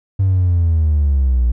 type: linear sweep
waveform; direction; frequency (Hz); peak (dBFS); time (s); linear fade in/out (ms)
triangle; down; 98 to 57.8; -8; 0.19-1.52; 10
effects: tanh soft clip ceiling -7 dBFS